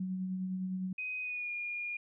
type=tone with tremolo; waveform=sine; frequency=186.2 Hz; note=F#3; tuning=11 cents sharp; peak=-32 dBFS; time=0-0.93 s; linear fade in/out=5 ms; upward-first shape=sine; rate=9.8 Hz; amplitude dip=30%
type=tone with pitch glide; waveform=sine; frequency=2508 to 2425 Hz; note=D#7 to D#7; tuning=+13 to -45 cents; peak=-35 dBFS; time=0.98-1.97 s; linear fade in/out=5 ms; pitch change=-58 cents; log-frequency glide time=1.21-1.51 s
effects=none